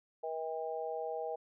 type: harmonic tone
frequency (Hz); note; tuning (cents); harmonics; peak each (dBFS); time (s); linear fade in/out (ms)
160; D#3; +49; 3 / 4 / 5; -39 / -40 / -41; 0.23-1.36; 10
effects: none